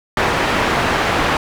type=low-pass noise; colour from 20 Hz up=white; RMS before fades=-17 dBFS; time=0.17-1.37 s; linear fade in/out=2 ms; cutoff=1700 Hz; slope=12 dB/octave; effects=none